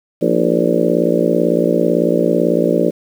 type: harmonic tone with a mistuned harmonic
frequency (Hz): 58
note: A#1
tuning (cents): -8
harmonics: 3 / 4 / 5 / 6 / 7 / 8 / 9 / 10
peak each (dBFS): -20 / -20 / -20 / -20 / -20 / -20 / -20 / -20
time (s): 0.21-2.91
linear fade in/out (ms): 20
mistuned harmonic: 5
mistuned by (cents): +77
effects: 7-bit

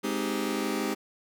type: chord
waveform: sawtooth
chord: Ab major seventh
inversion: none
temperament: just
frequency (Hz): 207.7 / 259.6 / 311.5 / 389.3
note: Ab3 / C4 / Eb4 / G4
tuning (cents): 0 / -13 / +2 / -12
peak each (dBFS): -29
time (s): 0.03-0.95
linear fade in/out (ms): 20
effects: none

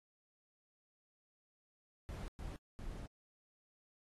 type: noise bursts at uneven times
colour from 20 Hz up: brown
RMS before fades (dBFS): -45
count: 3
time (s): 2.09-2.28 / 2.39-2.56 / 2.79-3.06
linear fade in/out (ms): 0
effects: AAC 32 kbps

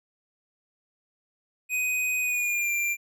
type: tone with pitch glide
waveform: square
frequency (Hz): 2500 to 2375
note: D#7 to D7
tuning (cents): +8 to +19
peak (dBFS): -25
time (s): 1.69-2.97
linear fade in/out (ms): 50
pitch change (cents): -89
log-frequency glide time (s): 2.21-2.7
effects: none

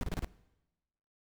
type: noise bursts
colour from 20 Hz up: brown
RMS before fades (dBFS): -33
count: 5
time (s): 0.01-0.245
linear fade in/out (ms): 0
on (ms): 23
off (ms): 30
effects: noise-tail reverb RT60 1.0 s tail -20 dB re dry

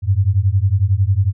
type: beating tone pair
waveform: sine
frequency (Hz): 92.1 / 103.1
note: F#2 / G#2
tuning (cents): -7 / -12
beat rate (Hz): 11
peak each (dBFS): -15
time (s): 0.02-1.33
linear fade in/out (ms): 50
effects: none

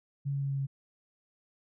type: tone with pitch steps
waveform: sine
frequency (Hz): 140.1 / 139.29 / 138.49 / 137.69 / 136.9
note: C#3 / C#3 / C#3 / C#3 / C#3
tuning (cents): +19 / +9 / -1 / -11 / -21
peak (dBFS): -29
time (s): 0.25-0.67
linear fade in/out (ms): 20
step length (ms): 84
effects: none

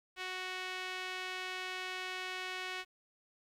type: tone with band-pass filter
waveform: sawtooth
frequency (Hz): 370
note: F#4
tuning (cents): 0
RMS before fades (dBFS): -41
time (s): 0.16-2.85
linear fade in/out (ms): 50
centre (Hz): 2500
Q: 1.3
effects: 11-bit

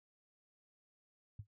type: tone with exponential decay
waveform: sine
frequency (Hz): 103.83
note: G#2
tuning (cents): 0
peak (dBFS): -40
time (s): 1.39-1.47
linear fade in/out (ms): 5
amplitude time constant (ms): 16
effects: none

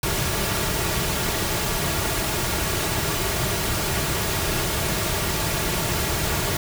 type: noise with comb filter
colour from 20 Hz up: pink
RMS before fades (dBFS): -24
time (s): 0.03-6.57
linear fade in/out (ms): 2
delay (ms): 3.9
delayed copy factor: -0.5
effects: none

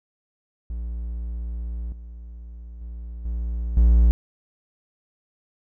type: tone with level steps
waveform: triangle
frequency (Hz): 58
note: A#1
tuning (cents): -8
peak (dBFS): -25 / -34 / -30 / -22 / -10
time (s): 0.7-4.11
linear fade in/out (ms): 0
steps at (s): 1.92 / 2.81 / 3.25 / 3.77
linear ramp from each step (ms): 2
effects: none

